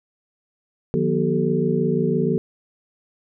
sine tone cluster, 153.3 / 179.5 / 240.4 / 382.9 / 440 Hz, D#3 / F3 / B3 / G4 / A4, -25 / +48 / -46 / -41 / 0 cents, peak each -24 dBFS, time 0.94-2.38 s, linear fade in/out 0 ms, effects none

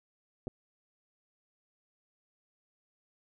clicks, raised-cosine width 2 ms, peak -25 dBFS, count 2, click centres 0.471 / 0.479 s, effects none

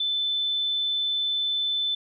sine tone, 3520 Hz, A7, in tune, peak -23 dBFS, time 0-1.95 s, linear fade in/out 5 ms, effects none

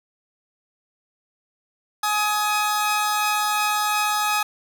sawtooth tone pair together, 841 / 1260.1 Hz, G#5 / D#6, +22 / +22 cents, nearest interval perfect fifth, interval 700 cents, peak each -19 dBFS, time 2.03-4.43 s, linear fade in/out 5 ms, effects 8-bit

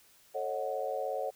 sine chord, D# half-diminished seventh, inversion second, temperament equal with one note detuned, 440 / 545.2 / 622.3 / 740 Hz, A4 / C#5 / D#5 / F#5, 0 / -29 / 0 / 0 cents, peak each -39 / -35 / -39 / -37 dBFS, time 0.34-1.31 s, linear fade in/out 20 ms, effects white hiss -62 dBFS RMS until 1.35 s

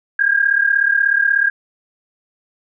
sine tone pair together, 1600 / 1636.5 Hz, G6 / G#6, +35 / -26 cents, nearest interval unison, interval 39 cents, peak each -15 dBFS, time 0.19-1.5 s, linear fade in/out 5 ms, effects none

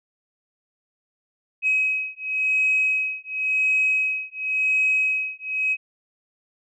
sine beating tone pair, 2542 / 2542.93 Hz, D#7 / D#7, +36 / +37 cents, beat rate 0.93 Hz, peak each -22 dBFS, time 1.62-5.77 s, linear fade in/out 50 ms, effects tanh soft clip ceiling -12 dBFS

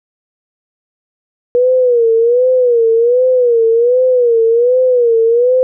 sine tone with vibrato, 481.5 Hz, B4, 44 cents flat, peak -7 dBFS, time 1.55-5.63 s, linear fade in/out 0 ms, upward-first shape sine, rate 1.3 Hz, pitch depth 110 cents each way, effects none

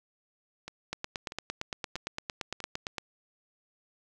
two click trains, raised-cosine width 0.2 ms, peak -23 / -16 dBFS, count 4 / 19, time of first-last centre 0.68-2.603 / 0.93-2.982 s, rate 1.56 / 8.77 Hz, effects none

